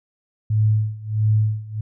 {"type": "tone with tremolo", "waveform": "sine", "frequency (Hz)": 107.7, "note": "A2", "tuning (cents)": -37, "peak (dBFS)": -13, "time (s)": [0.5, 1.81], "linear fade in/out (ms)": 5, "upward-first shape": "sine", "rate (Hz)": 1.5, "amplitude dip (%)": 90, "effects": []}